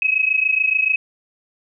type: tone pair together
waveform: sine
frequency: 2540 / 2567 Hz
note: D#7 / E7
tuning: +35 / -47 cents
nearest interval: unison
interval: 18 cents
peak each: -18 dBFS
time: 0.02-0.96 s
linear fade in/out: 2 ms
effects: none